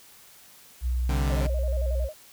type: tone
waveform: sine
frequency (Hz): 61.74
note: B1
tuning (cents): 0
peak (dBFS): -23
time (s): 0.81-2.09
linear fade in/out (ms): 50
type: chord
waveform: sawtooth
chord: C suspended second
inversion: none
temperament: equal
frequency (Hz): 130.81 / 146.83 / 196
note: C3 / D3 / G3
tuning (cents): 0 / 0 / 0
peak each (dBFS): -27 / -27 / -31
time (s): 1.09-1.47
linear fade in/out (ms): 5
type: tone with vibrato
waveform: sine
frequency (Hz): 579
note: D5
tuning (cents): -25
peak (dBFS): -33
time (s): 1.27-2.14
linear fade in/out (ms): 50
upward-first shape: square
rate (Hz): 11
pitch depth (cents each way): 110
effects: white hiss -52 dBFS RMS until 2.32 s

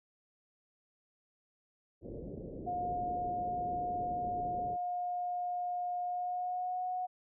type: low-pass noise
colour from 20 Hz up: white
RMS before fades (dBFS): -44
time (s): 2.01-4.77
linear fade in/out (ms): 50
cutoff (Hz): 540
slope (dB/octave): 48
type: tone with pitch glide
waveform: sine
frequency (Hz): 714 to 731.5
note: F5 to F#5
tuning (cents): +38 to -20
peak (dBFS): -33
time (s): 2.66-7.07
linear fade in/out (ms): 20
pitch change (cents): +42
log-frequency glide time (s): 6.03-6.83
effects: none

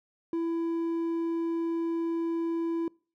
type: tone with hard clipping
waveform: sine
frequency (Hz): 332.8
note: E4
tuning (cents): +17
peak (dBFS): -28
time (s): 0.33-2.88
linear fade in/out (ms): 2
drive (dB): 3
effects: noise-tail reverb RT60 0.4 s tail -26 dB re dry

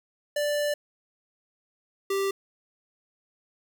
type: tone pair in turn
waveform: square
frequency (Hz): 587.3 / 392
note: D5 / G4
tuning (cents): 0 / 0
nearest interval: perfect fifth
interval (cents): 700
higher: first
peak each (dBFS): -25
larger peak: neither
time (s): 0.36-0.74 / 2.1-2.31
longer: first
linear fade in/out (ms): 5
effects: 10-bit

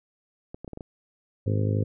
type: clicks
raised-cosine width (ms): 2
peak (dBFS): -24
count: 6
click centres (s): 0.545 / 0.646 / 0.678 / 0.733 / 0.774 / 0.808
type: harmonic tone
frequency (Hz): 51.9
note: G#1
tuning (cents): 0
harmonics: 2 / 3 / 4 / 5 / 6 / 7 / 8 / 9 / 10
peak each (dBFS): -23 / -32 / -35 / -33 / -39 / -40 / -36 / -38 / -37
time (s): 1.46-1.84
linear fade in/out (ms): 10
effects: none

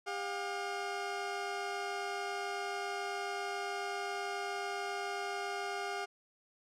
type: tone pair together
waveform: 20% pulse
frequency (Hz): 400.3 / 713.3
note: G4 / F5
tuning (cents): +36 / +36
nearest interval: minor seventh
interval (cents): 1000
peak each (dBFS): -34 / -34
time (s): 0.06-6.06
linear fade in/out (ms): 20
effects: low-pass 7000 Hz 12 dB/octave

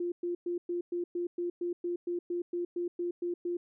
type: tone bursts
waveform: sine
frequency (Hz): 349.2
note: F4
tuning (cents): 0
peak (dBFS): -30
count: 16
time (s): 0-3.57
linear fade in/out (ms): 5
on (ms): 120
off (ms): 110
effects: none

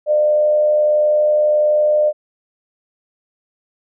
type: tone with frequency modulation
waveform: sine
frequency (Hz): 602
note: D5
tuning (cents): +43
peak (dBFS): -11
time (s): 0.06-2.13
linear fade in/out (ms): 50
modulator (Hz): 81.5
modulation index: 0.22
effects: none

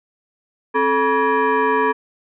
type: tone with frequency modulation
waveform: sine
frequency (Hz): 266.8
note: C4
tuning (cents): +34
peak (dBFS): -14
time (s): 0.74-1.93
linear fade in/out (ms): 20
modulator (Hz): 703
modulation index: 1.9
effects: none

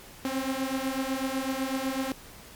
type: beating tone pair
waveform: sawtooth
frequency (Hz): 261.6 / 269.6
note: C4 / C#4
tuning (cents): 0 / -48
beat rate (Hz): 8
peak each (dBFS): -27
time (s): 0.25-2.12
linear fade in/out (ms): 0
effects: pink hiss -48 dBFS RMS until 2.55 s + MP3 96 kbps

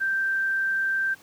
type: tone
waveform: sine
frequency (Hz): 1568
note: G6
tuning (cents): 0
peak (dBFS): -22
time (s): 0-1.15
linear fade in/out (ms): 20
effects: pink hiss -52 dBFS RMS until 1.22 s + high-pass 150 Hz 12 dB/octave

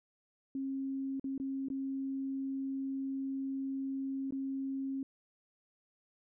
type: tone with dropouts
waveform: sine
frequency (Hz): 270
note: C#4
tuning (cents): -45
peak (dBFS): -34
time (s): 0.55-5.03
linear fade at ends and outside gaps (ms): 2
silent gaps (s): 1.197-1.242 / 1.379-1.399 / 1.685-1.701 / 4.308-4.323
effects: none

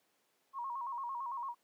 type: tone with vibrato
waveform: sine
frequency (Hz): 1016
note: B5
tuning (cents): +49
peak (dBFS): -37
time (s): 0.53-1.55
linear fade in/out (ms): 50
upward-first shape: square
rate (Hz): 8.9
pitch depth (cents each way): 110
effects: pink hiss -75 dBFS RMS until 1.63 s + high-pass 300 Hz 12 dB/octave

